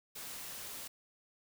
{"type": "noise", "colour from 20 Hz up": "white", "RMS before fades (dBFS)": -45, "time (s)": [0.15, 0.88], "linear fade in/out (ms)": 10, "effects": []}